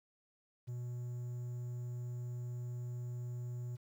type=tone; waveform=triangle; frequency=122.1 Hz; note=B2; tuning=19 cents flat; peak=-37 dBFS; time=0.67-3.77 s; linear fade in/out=20 ms; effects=11-bit